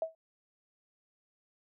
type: tone with exponential decay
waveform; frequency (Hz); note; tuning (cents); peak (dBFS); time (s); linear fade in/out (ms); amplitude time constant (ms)
sine; 647; E5; -32; -26; 0.02-0.15; 2; 27
effects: none